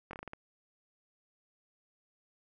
slowing click train, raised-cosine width 0.5 ms, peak -27 dBFS, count 7, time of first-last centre 0.11-0.334 s, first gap 22 ms, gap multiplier 1.21, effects none

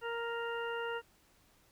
harmonic tone, 466.2 Hz, A#4, in tune, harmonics 1 / 2 / 3 / 4 / 6, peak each -38 / -42 / -41 / -47 / -47 dBFS, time 0.01-1.02 s, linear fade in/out 50 ms, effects pink hiss -67 dBFS RMS until 1.71 s

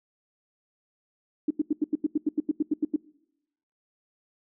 sine tone bursts, 301.8 Hz, D4, 47 cents sharp, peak -20 dBFS, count 14, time 1.48-2.962 s, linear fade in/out 5 ms, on 26 ms, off 86 ms, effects noise-tail reverb RT60 0.9 s tail -24 dB re dry

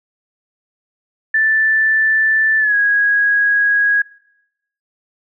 sine tone with pitch glide, 1762 to 1653.5 Hz, A6 to G#6, +2 to -8 cents, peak -11 dBFS, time 1.34-4.02 s, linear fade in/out 5 ms, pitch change -110 cents, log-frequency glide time 2.59-2.75 s, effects noise-tail reverb RT60 0.8 s tail -20 dB re dry

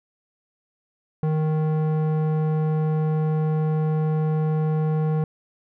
square tone with low-pass filter, 155.56 Hz, D#3, in tune, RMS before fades -22 dBFS, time 1.23-5.24 s, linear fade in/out 2 ms, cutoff 820 Hz, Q 0.71, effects none

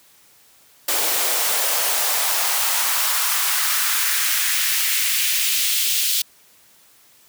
white noise with high-pass filter sweep, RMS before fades -20 dBFS, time 0.88-6.22 s, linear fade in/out 5 ms, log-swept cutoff 430 to 3400 Hz, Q 1.6, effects white hiss -53 dBFS RMS until 7.28 s + high-pass 60 Hz 12 dB/octave

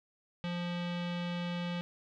square tone with low-pass filter, 174.7 Hz, F3, 1 cent sharp, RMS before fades -36 dBFS, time 0.44-1.81 s, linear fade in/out 0 ms, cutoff 3300 Hz, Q 2.6, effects none

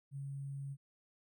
sine tone with sample-and-hold, 138.6 Hz, C#3, in tune, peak -40 dBFS, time 0.11-0.77 s, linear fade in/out 50 ms, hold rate 8820 Hz, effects none

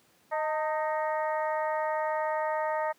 harmonic tone with a mistuned harmonic, 311.1 Hz, D#4, in tune, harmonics 2 / 3 / 4 / 5 / 6 / 7, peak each -30 / -31 / -37 / -46 / -38 / -49 dBFS, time 0.31-2.93 s, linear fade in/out 20 ms, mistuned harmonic 3, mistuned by -45 cents, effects pink hiss -64 dBFS RMS until 2.98 s + high-pass 150 Hz 12 dB/octave

